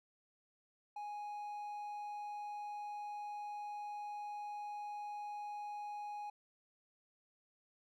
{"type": "tone", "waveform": "triangle", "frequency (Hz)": 830, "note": "G#5", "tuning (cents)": -1, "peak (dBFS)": -40, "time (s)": [0.96, 6.3], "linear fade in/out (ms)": 5, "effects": []}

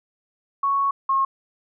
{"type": "tone pair in turn", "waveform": "sine", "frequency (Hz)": [1108.7, 1080.9], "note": ["C#6", "C#6"], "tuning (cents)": [0, -44], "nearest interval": "unison", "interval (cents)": 44, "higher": "first", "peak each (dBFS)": [-18, -17], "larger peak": "second", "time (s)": [[0.63, 0.91], [1.09, 1.25]], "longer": "first", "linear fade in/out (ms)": 5, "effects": []}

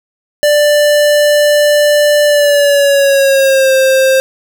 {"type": "tone with pitch glide", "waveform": "square", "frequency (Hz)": [590, 528.7], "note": ["D5", "C5"], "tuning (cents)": [8, 18], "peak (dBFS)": -7, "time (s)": [0.43, 4.2], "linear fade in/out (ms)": 0, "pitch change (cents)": -190, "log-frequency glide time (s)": [2.25, 3.73], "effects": []}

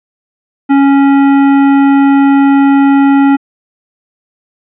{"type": "tone with hard clipping", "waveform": "sine", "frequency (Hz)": 277.1, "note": "C#4", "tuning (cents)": -1, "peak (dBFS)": -6, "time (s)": [0.69, 3.37], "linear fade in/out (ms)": 20, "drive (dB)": 13, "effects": ["resampled to 8000 Hz"]}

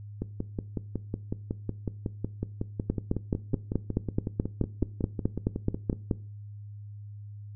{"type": "two click trains", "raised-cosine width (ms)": 3, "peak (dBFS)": [-12, -17], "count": [16, 32], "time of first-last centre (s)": [[2.9, 6.112], [0.22, 5.929]], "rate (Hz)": [4.67, 5.43], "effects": ["noise-tail reverb RT60 0.4 s tail -19 dB re dry", "added 103 Hz sine -40 dBFS peak until 7.55 s"]}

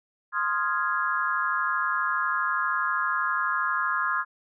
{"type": "chord", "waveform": "sine", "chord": "F minor seventh", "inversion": "second", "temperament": "equal", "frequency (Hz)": [1046.5, 1244.5, 1396.9, 1661.2], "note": ["C6", "Eb6", "F6", "Ab6"], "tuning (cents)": [0, 0, 0, 0], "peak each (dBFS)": -29, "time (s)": [0.32, 4.25], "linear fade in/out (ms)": 50, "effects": []}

